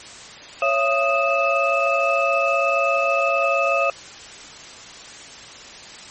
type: tone cluster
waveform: sine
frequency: 553 / 672 / 1244 / 2618 Hz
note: C#5 / E5 / D#6 / E7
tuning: -4 / +33 / -1 / -13 cents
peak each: -22 dBFS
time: 0.62-3.9 s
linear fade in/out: 2 ms
effects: white hiss -39 dBFS RMS until 6.1 s + MP3 32 kbps